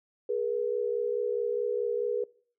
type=tone pair together; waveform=sine; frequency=416.6 / 481.3 Hz; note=G#4 / B4; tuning=+5 / -45 cents; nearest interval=major second; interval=250 cents; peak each=-30 / -29 dBFS; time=0.29-2.24 s; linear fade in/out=5 ms; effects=noise-tail reverb RT60 0.5 s tail -23 dB re dry